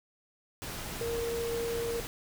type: tone in noise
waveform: sine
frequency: 465.7 Hz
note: A#4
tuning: 2 cents flat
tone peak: -31 dBFS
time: 1.01-2 s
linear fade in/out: 0 ms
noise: pink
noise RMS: -39 dBFS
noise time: 0.62-2.07 s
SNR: +5 dB
effects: none